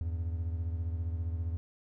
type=beating tone pair; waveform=triangle; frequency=82.41 / 97.41 Hz; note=E2 / G2; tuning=0 / -10 cents; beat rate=15 Hz; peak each=-30 / -38 dBFS; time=0.01-1.57 s; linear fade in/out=0 ms; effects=none